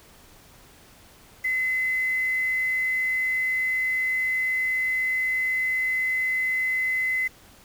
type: tone with quantisation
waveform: sine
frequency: 2036 Hz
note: C7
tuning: 48 cents flat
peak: -22 dBFS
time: 1.44-7.28 s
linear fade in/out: 10 ms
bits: 7
effects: pink hiss -52 dBFS RMS until 7.64 s